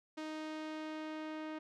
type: tone with low-pass filter sweep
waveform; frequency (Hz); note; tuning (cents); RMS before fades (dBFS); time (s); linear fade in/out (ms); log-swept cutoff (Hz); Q
sawtooth; 311.1; D#4; 0; -43; 0.17-1.59; 10; 5400 to 2600; 0.77
effects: none